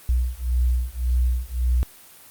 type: beating tone pair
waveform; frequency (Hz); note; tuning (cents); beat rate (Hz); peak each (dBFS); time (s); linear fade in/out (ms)
sine; 60.8 / 62.6; B1 / B1; -26 / +24; 1.8; -22; 0.09-1.83; 0
effects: white hiss -47 dBFS RMS until 2.3 s + Opus 32 kbps